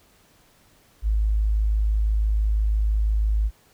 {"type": "tone", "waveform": "sine", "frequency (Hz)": 53, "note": "G#1", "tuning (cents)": 36, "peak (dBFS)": -18, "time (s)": [1.02, 3.51], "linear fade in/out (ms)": 50, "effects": ["pink hiss -58 dBFS RMS until 3.73 s"]}